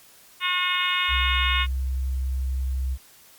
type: harmonic tone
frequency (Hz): 361.2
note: F#4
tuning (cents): -42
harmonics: 3 / 4 / 5 / 6 / 7 / 8 / 9 / 10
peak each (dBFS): -28 / -31 / -33 / -27 / -31 / -27 / -37 / -30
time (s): 0.4-1.67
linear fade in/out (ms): 50
type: tone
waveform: sine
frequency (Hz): 65.41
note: C2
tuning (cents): 0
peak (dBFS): -23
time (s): 1.08-2.98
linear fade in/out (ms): 50
effects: white hiss -52 dBFS RMS until 3.38 s + Opus 48 kbps